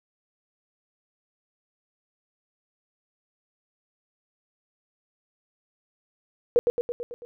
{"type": "tone with echo", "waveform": "sine", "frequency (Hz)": 480, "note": "B4", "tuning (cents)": -49, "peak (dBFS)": -14, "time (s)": [6.56, 6.59], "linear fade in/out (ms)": 0, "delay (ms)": 110, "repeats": 6, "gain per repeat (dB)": -4, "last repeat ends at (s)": 7.25, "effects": []}